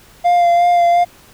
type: tone with vibrato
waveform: triangle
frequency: 697 Hz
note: F5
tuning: 4 cents flat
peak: -7 dBFS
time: 0.24-1.05 s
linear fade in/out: 20 ms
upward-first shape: sine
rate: 2.8 Hz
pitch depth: 19 cents each way
effects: pink hiss -45 dBFS RMS until 1.33 s